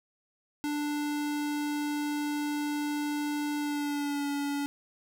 square tone with pitch glide, 294.5 to 285.1 Hz, D4 to C#4, +5 to +49 cents, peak -30 dBFS, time 0.64-4.66 s, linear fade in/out 0 ms, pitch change -56 cents, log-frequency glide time 3.58-4.27 s, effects none

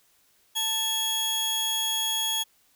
sawtooth tone pair together, 880 / 3322 Hz, A5 / G#7, 0 / 0 cents, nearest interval octave + major seventh, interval 2300 cents, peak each -32 / -22 dBFS, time 0.55-2.44 s, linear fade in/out 20 ms, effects white hiss -64 dBFS RMS until 2.75 s

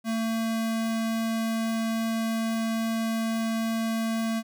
square tone, 225.3 Hz, A3, 41 cents sharp, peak -26 dBFS, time 0.04-4.43 s, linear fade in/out 50 ms, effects none

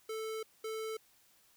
square tone bursts at uneven times, 440 Hz, A4, in tune, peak -38 dBFS, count 2, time 0.09-0.43 / 0.64-0.97 s, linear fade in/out 5 ms, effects white hiss -67 dBFS RMS until 1.56 s

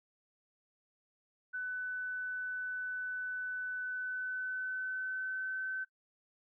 sine tone with pitch glide, 1500 to 1528.9 Hz, F#6 to G6, +23 to -44 cents, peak -35 dBFS, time 1.53-5.85 s, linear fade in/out 20 ms, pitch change +33 cents, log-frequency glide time 3.75-5.64 s, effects noise-tail reverb RT60 0.1 s tail -17 dB re dry

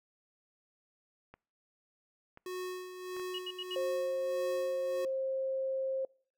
clicks, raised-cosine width 0.5 ms, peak -36 dBFS, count 4, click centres 1.34 / 2.374 / 3.166 / 3.197 s
square tone with tremolo, 366.4 Hz, F#4, 17 cents flat, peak -37 dBFS, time 2.46-5.05 s, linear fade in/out 2 ms, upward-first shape sine, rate 1.6 Hz, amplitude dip 60%
sine tone bursts, 2901 Hz, F#7, 35 cents flat, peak -37 dBFS, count 4, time 3.34-3.752 s, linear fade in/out 5 ms, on 46 ms, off 76 ms
sine tone, 531 Hz, C5, 25 cents sharp, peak -31 dBFS, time 3.76-6.05 s, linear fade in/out 2 ms
effects noise-tail reverb RT60 0.5 s tail -26 dB re dry

